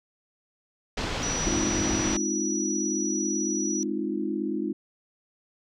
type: low-pass noise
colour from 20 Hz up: pink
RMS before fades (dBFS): -30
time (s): 0.97-2.17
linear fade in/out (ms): 5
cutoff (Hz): 5900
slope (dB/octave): 24
type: tone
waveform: sine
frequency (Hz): 5860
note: F#8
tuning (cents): -18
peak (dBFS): -29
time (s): 1.23-3.83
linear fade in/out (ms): 0
type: chord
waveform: sine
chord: F minor seventh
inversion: first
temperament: equal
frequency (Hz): 207.7 / 261.6 / 311.1 / 349.2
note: Ab3 / C4 / Eb4 / F4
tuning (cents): 0 / 0 / 0 / 0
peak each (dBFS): -32 / -34 / -30 / -32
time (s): 1.45-4.73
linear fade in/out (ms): 10
effects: none